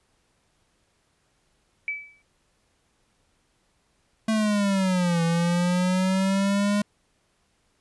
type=tone with exponential decay; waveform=sine; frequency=2301 Hz; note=D7; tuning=36 cents flat; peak=-23 dBFS; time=1.88-2.22 s; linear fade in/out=1 ms; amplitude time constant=73 ms
type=linear two-way sweep; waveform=square; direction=down then up; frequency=222.3 to 166.1 to 206.9 Hz; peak=-21 dBFS; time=4.28-6.82 s; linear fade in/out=5 ms; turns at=5.23 s
effects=pink hiss -68 dBFS RMS until 7.8 s + resampled to 24000 Hz